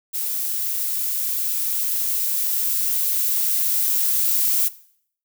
violet noise with level ramp, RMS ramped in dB -25 to -19 dBFS, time 0.13-4.69 s, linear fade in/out 20 ms, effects noise-tail reverb RT60 0.6 s tail -18 dB re dry

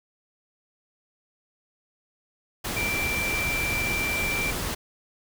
sine tone in noise, 2349 Hz, D7, in tune, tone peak -26 dBFS, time 2.76-4.51 s, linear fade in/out 10 ms, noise pink, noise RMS -30 dBFS, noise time 2.64-4.75 s, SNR +1 dB, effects none

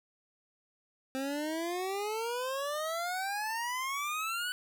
25% pulse exponential sweep, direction up, 261.6 to 1500 Hz, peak -29 dBFS, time 1.15-4.52 s, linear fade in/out 0 ms, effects none

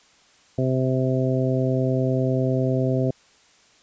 harmonic tone, 130 Hz, C3, 11 cents flat, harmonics 1 / 2 / 3 / 4 / 5, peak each -22 / -25 / -27 / -28 / -29 dBFS, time 0.58-3.11 s, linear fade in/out 5 ms, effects white hiss -56 dBFS RMS until 3.82 s + resampled to 16000 Hz

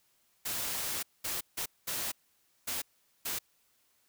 white noise bursts at uneven times, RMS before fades -35 dBFS, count 6, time 0.45-1.03 / 1.24-1.41 / 1.57-1.66 / 1.87-2.12 / 2.67-2.82 / 3.25-3.39 s, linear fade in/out 10 ms, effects white hiss -71 dBFS RMS until 4.08 s

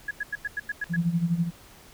sine tone bursts, 1676 Hz, G#6, 15 cents sharp, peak -26 dBFS, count 8, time 0.08-0.964 s, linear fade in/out 5 ms, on 30 ms, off 92 ms
clicks, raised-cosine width 0.3 ms, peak -27 / -36 dBFS, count 2, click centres 0.842 / 0.869 s
sine tone with tremolo, 170 Hz, F3, 46 cents flat, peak -19 dBFS, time 0.89-1.51 s, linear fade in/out 50 ms, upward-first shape sine, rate 12 Hz, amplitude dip 75%
effects pink hiss -51 dBFS RMS until 1.93 s

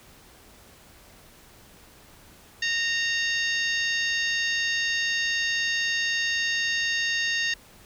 harmonic tone with a mistuned harmonic, 924 Hz, A#5, 16 cents flat, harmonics 2 / 3 / 4 / 5 / 6 / 7, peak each -26 / -30 / -32 / -34 / -36 / -37 dBFS, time 2.62-7.54 s, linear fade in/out 5 ms, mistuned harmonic 6, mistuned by -56 cents, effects pink hiss -52 dBFS RMS until 7.85 s

